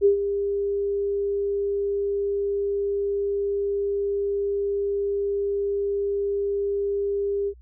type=tone with ADSR envelope; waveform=sine; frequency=401.6 Hz; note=G4; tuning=42 cents sharp; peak=-12 dBFS; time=0.01-7.54 s; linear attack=43 ms; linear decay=110 ms; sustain=-10 dB; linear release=64 ms; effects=added 60 Hz sine -46 dBFS peak until 7.61 s

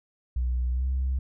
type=tone with pitch glide; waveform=sine; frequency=61.74 to 65.41 Hz; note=B1 to C2; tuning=0 to 0 cents; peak=-22 dBFS; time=0.36-1.19 s; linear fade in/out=5 ms; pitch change=+100 cents; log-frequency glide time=0.71-0.87 s; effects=tanh soft clip ceiling -21 dBFS

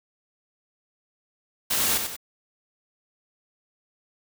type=noise with echo; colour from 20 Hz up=white; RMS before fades=-24 dBFS; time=1.7-1.98 s; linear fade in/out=10 ms; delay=93 ms; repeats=2; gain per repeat=-6 dB; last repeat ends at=2.166 s; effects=none

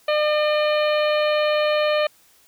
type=harmonic tone with a mistuned harmonic; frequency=603 Hz; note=D5; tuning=46 cents sharp; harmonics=1 / 2 / 3 / 4 / 5 / 6 / 7; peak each=-18 / -27 / -30 / -29 / -31 / -38 / -35 dBFS; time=0.08-2.07 s; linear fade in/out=5 ms; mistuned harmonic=6; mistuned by=+41 cents; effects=white hiss -56 dBFS RMS until 2.47 s

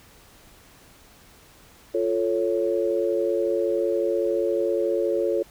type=chord; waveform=sine; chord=F augmented; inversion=none; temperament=equal; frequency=349.2 / 440 / 554.4 Hz; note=F4 / A4 / C#5; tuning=0 / 0 / 0 cents; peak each=-25 dBFS; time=1.94-5.43 s; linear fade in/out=10 ms; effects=pink hiss -52 dBFS RMS until 5.5 s

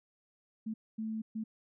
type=tone bursts at uneven times; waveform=sine; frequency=220 Hz; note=A3; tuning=in tune; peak=-34 dBFS; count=3; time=0.66-0.74 / 0.98-1.22 / 1.35-1.44 s; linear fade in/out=10 ms; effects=none

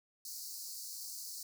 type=high-pass noise; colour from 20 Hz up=pink; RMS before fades=-45 dBFS; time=0.25-1.43 s; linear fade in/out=2 ms; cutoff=4300 Hz; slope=96 dB/octave; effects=none

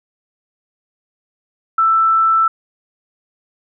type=tone; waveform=sine; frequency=1326 Hz; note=E6; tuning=10 cents sharp; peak=-10 dBFS; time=1.78-2.48 s; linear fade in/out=5 ms; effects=none

